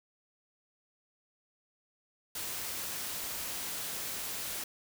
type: noise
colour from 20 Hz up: white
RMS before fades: -38 dBFS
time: 2.35-4.64 s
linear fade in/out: 5 ms
effects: none